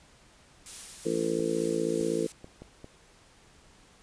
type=noise with tremolo; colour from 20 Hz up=blue; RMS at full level=-39 dBFS; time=0.66-2.32 s; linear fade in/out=0 ms; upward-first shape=triangle; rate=2.3 Hz; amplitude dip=35%
type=harmonic tone; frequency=56.1 Hz; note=A1; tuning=34 cents sharp; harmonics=3 / 4 / 5 / 6 / 7 / 8 / 9; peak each=-37 / -37 / -37 / -31 / -40 / -30 / -35 dBFS; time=1.05-2.27 s; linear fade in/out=10 ms
type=clicks; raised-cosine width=2 ms; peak=-30 dBFS; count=5; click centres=1.397 / 2.01 / 2.444 / 2.62 / 2.844 s
effects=pink hiss -58 dBFS RMS until 4.02 s + resampled to 22050 Hz